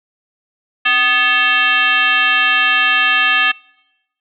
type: tone with frequency modulation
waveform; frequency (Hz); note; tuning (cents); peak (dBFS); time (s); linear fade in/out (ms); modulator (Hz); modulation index
sine; 2200; C#7; -14; -10; 0.85-3.52; 10; 480; 2
effects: noise-tail reverb RT60 1.0 s tail -26 dB re dry